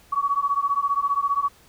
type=beating tone pair; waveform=sine; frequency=1122 / 1137 Hz; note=C#6 / C#6; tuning=+21 / +44 cents; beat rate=15 Hz; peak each=-23 dBFS; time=0.12-1.49 s; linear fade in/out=10 ms; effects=pink hiss -54 dBFS RMS until 1.68 s